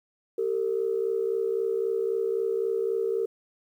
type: tone pair together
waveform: sine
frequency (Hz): 390 / 453.8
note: G4 / A#4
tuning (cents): -9 / -47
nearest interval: minor third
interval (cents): 262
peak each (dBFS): -27 / -26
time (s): 0.38-3.26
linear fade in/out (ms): 5
effects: tanh soft clip ceiling -16 dBFS + 10-bit